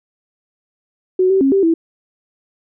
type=tone with pitch steps; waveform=sine; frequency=370.7 / 384.3 / 271.5 / 390.9 / 329.2 Hz; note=F#4 / G4 / C#4 / G4 / E4; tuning=+3 / -34 / -36 / -5 / -2 cents; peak=-10 dBFS; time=1.19-1.74 s; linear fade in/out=5 ms; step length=110 ms; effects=none

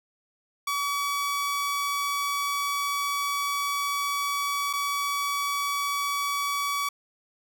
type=tone with dropouts; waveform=sawtooth; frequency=1139 Hz; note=C#6; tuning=47 cents sharp; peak=-22 dBFS; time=0.67-6.89 s; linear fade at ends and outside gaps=5 ms; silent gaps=4.73-4.734 s; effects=none

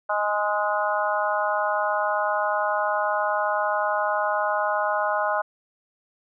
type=harmonic tone with a mistuned harmonic; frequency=207.7 Hz; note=G#3; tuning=in tune; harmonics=3 / 4 / 5 / 6 / 7; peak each=-26 / -27 / -28 / -29 / -29 dBFS; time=0.09-5.42 s; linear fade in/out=10 ms; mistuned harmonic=6; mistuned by=+16 cents; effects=none

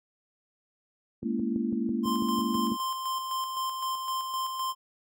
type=chord; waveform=sine; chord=A# half-diminished seventh; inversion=third; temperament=just; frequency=209.8 / 233.1 / 279.7 / 335.6 Hz; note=G#3 / A#3 / C#4 / E4; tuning=+18 / 0 / +16 / +31 cents; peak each=-32 / -29 / -35 / -34 dBFS; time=1.22-2.77 s; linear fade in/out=50 ms
type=click train; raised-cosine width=3 ms; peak=-24 dBFS; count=10; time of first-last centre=1.23-2.718 s; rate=6.05 Hz
type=tone with tremolo; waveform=square; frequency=1046.5 Hz; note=C6; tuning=in tune; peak=-29 dBFS; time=2.03-4.75 s; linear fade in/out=50 ms; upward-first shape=square; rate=3.9 Hz; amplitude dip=40%
effects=high-pass 100 Hz 12 dB/octave

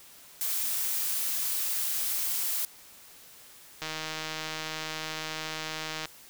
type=noise; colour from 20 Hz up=blue; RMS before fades=-30 dBFS; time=0.41-2.65 s; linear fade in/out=0 ms
type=click train; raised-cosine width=0.2 ms; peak=-17 dBFS; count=352; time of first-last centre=3.82-6.056 s; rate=157 Hz
effects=white hiss -52 dBFS RMS until 6.29 s

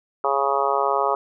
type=harmonic tone; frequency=138.59 Hz; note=C#3; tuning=in tune; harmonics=3 / 4 / 5 / 6 / 7 / 8 / 9; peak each=-26 / -26 / -26 / -26 / -26 / -26 / -26 dBFS; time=0.24-1.15 s; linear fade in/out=2 ms; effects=none

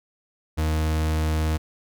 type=tone; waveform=40% pulse; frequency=78.3 Hz; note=D#2; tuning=11 cents sharp; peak=-20 dBFS; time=0.57-1.58 s; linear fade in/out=20 ms; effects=none

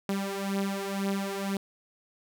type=beating tone pair; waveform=sawtooth; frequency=196 / 198 Hz; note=G3 / G3; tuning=0 / +18 cents; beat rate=2 Hz; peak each=-27 / -29 dBFS; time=0.09-1.57 s; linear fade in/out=2 ms; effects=none

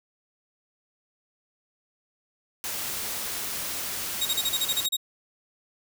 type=noise; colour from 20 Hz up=white; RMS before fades=-32 dBFS; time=2.64-4.86 s; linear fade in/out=0 ms
type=tone bursts; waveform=sawtooth; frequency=3773 Hz; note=A#7; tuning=20 cents sharp; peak=-20 dBFS; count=10; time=4.21-4.968 s; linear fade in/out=10 ms; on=47 ms; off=32 ms
effects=none

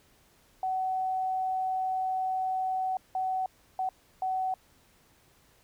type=tone bursts at uneven times; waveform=sine; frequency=752 Hz; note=F#5; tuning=28 cents sharp; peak=-27 dBFS; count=4; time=0.63-2.97 / 3.15-3.46 / 3.79-3.89 / 4.22-4.54 s; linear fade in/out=2 ms; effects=pink hiss -63 dBFS RMS until 5.63 s

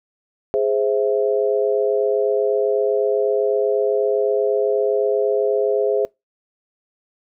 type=chord; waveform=sine; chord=Ab augmented; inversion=none; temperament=equal; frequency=415.3 / 523.3 / 659.3 Hz; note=Ab4 / C5 / E5; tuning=0 / 0 / 0 cents; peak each=-18 / -21 / -23 dBFS; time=0.54-6.05 s; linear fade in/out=0 ms; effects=noise-tail reverb RT60 0.2 s tail -25 dB re dry

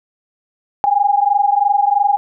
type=tone pair together; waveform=sine; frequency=802 / 825 Hz; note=G5 / G#5; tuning=+39 / -12 cents; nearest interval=unison; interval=49 cents; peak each=-14 / -14 dBFS; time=0.84-2.17 s; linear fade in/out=0 ms; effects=none

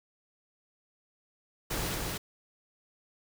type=noise with echo; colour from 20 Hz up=pink; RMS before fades=-33 dBFS; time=1.7-1.95 s; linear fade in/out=10 ms; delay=230 ms; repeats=1; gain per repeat=-2 dB; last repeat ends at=2.18 s; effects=none

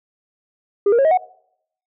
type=tone with pitch steps; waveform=sine; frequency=404.3 / 469.8 / 545.9 / 634.4 / 737.2 Hz; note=G#4 / A#4 / C#5 / D#5 / F#5; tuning=-46 / +13 / -27 / +33 / -7 cents; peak=-9 dBFS; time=0.86-1.175 s; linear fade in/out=5 ms; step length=63 ms; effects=noise-tail reverb RT60 0.7 s tail -24 dB re dry + tanh soft clip ceiling -10 dBFS

